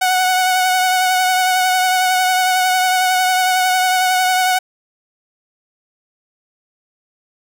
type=tone with vibrato; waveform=sawtooth; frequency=740 Hz; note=F#5; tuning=in tune; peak=-9 dBFS; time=0.01-4.59 s; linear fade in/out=10 ms; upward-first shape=triangle; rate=11 Hz; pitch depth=25 cents each way; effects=none